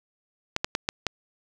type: clicks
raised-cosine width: 0.2 ms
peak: -7 dBFS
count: 5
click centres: 0.564 / 0.645 / 0.751 / 0.889 / 1.067 s
effects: none